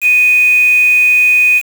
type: tone with quantisation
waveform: sine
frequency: 2489 Hz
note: D#7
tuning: in tune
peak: -6 dBFS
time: 0.01-1.62 s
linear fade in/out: 50 ms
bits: 4
effects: none